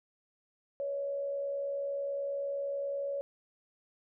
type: tone with frequency modulation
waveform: sine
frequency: 561 Hz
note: C#5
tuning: 21 cents sharp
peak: -32 dBFS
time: 0.8-3.21 s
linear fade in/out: 0 ms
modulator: 69.2 Hz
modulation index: 0.31
effects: none